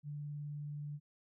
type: tone with vibrato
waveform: sine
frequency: 146.83 Hz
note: D3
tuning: in tune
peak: -40 dBFS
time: 0.03-1 s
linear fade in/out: 50 ms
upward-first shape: sine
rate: 19 Hz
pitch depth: 14 cents each way
effects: none